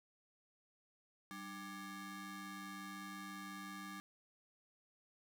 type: ring-modulated tone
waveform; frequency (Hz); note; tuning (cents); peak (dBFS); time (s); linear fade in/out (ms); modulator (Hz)
25% pulse; 493.9; B4; 0; -40; 1.31-4; 0; 688
effects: none